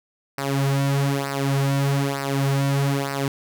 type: tone with flanger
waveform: sawtooth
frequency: 138.59 Hz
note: C#3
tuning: in tune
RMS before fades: -22 dBFS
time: 0.38-3.28 s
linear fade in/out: 2 ms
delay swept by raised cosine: 0.29 to 4.79 ms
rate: 1.1 Hz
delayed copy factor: -0.75
effects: none